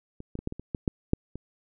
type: clicks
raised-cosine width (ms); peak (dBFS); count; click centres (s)
3; -27 / -21 / -23 / -16 / -23 / -25 / -16 / -11 / -8 / -24; 10; 0.204 / 0.354 / 0.39 / 0.474 / 0.524 / 0.596 / 0.748 / 0.878 / 1.134 / 1.356
effects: none